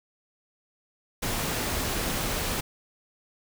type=noise; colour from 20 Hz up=pink; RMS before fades=-29 dBFS; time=1.22-2.61 s; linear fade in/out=10 ms; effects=none